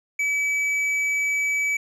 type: tone with tanh clipping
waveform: triangle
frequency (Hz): 2291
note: D7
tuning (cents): -44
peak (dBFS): -22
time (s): 0.19-1.77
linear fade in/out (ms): 5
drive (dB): 11
effects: none